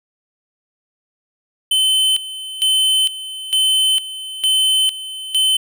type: tone with tremolo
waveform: square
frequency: 3060 Hz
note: G7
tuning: 42 cents flat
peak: -13 dBFS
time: 1.71-5.57 s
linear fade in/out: 5 ms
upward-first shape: square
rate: 1.1 Hz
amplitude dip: 80%
effects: none